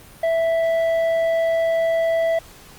triangle tone with tanh clipping, 659.3 Hz, E5, in tune, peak -18 dBFS, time 0.23-2.39 s, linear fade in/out 5 ms, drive 11 dB, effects pink hiss -45 dBFS RMS until 2.78 s + Opus 32 kbps

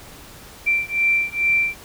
sine beating tone pair, 2349 / 2351.3 Hz, D7 / D7, 0 / +1 cents, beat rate 2.3 Hz, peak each -20 dBFS, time 0.66-1.76 s, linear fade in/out 20 ms, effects pink hiss -42 dBFS RMS until 1.84 s

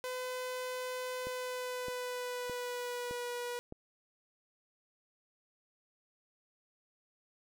sawtooth tone with pitch glide, 506 to 485.4 Hz, B4 to B4, +42 to -30 cents, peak -33 dBFS, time 0.04-3.59 s, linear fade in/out 0 ms, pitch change -72 cents, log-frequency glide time 1.2-3.3 s
click train, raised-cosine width 2 ms, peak -31 dBFS, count 5, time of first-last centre 1.27-3.724 s, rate 1.63 Hz
effects none

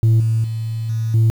sine tone with level steps, 112.3 Hz, A2, 36 cents sharp, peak -7 / -13 / -20 / -17 / -8 dBFS, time 0.03-1.3 s, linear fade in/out 0 ms, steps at 0.2 / 0.44 / 0.89 / 1.14 s, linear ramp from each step 2 ms, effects tanh soft clip ceiling -9 dBFS + 7-bit

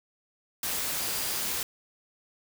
sine tone in noise, 4796 Hz, D8, 36 cents sharp, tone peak -41 dBFS, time 1-1.38 s, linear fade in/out 2 ms, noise white, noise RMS -31 dBFS, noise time 0.63-1.63 s, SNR -13 dB, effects none

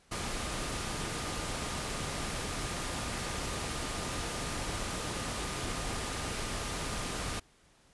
sine tone in noise, 1216 Hz, D#6, 40 cents flat, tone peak -47 dBFS, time 0.11-7.4 s, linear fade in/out 10 ms, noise pink, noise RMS -36 dBFS, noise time 0.11-7.4 s, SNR -14 dB, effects pink hiss -64 dBFS RMS until 7.93 s + resampled to 24000 Hz

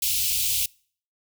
white band-stop noise, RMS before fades -24 dBFS, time 0.02-0.66 s, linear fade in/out 5 ms, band 110 to 2500 Hz, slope 48 dB/octave, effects noise-tail reverb RT60 0.5 s tail -26 dB re dry

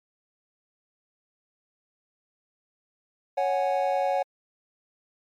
triangle chord, C# suspended fourth, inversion none, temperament equal, 554.4 / 740 / 830.6 Hz, C#5 / F#5 / G#5, 0 / 0 / 0 cents, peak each -24 / -24 / -28 dBFS, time 3.37-4.23 s, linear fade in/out 10 ms, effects MP3 96 kbps

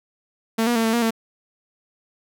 sawtooth tone with pitch steps, 224.8 / 239.7 / 226.4 / 223.7 / 236.7 / 225.5 Hz, A3 / A#3 / A3 / A3 / A#3 / A3, +37 / +48 / +50 / +29 / +27 / +43 cents, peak -14 dBFS, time 0.58-1.108 s, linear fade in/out 10 ms, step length 88 ms, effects none

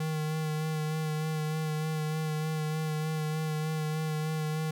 square tone with vibrato, 155.56 Hz, D#3, in tune, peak -30 dBFS, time 0-4.71 s, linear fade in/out 5 ms, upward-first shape sine, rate 3.3 Hz, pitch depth 22 cents each way, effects none

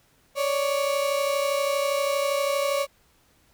35% pulse tone pair together, 556.5 / 589 Hz, C#5 / D5, +7 / +5 cents, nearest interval minor second, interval 98 cents, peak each -22 / -27 dBFS, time 0.35-2.87 s, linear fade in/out 50 ms, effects pink hiss -62 dBFS RMS until 3.53 s

